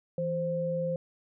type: tone pair together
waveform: sine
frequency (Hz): 164.81 / 523.2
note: E3 / C5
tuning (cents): 0 / 0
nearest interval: octave + minor sixth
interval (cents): 2000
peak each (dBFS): -33 / -29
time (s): 0.18-0.96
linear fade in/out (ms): 2
effects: none